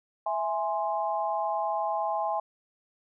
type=chord; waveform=sine; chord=E augmented; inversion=none; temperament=equal; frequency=659.3 / 830.6 / 1046.5 Hz; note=E5 / G#5 / B#5; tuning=0 / 0 / 0 cents; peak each=-31 / -29 / -33 dBFS; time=0.26-2.4 s; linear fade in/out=5 ms; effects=none